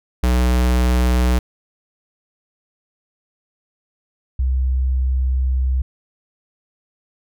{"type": "tone pair in turn", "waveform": ["square", "sine"], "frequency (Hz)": [61.74, 64.54], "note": ["B1", "C2"], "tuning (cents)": [0, -23], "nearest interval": "minor second", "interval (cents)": 77, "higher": "second", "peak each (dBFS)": [-14, -15], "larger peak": "first", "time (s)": [[0.23, 1.39], [4.39, 5.82]], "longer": "second", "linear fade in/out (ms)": 5, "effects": []}